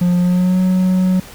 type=tone with pitch glide; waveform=triangle; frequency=177.2 to 184.94 Hz; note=F3 to F#3; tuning=+25 to -1 cents; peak=-9 dBFS; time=0.01-1.2 s; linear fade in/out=5 ms; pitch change=+74 cents; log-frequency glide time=0.18-0.6 s; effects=pink hiss -37 dBFS RMS until 1.34 s